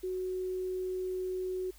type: tone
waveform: sine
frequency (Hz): 370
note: F#4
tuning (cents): 0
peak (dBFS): -32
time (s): 0.03-1.71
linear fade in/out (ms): 10
effects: added 50 Hz sine -55 dBFS peak until 1.78 s + white hiss -60 dBFS RMS until 1.78 s